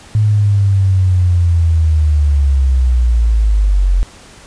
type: linear sweep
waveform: sine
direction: down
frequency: 107.6 to 43.65 Hz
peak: -8 dBFS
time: 0.15-4.03 s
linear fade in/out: 0 ms
effects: pink hiss -39 dBFS RMS until 4.46 s + resampled to 22050 Hz